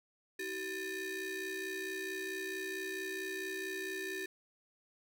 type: ring-modulated tone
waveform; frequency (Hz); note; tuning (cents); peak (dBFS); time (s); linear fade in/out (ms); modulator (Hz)
35% pulse; 698.5; F5; 0; -33; 0.39-4.26; 5; 1080
effects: none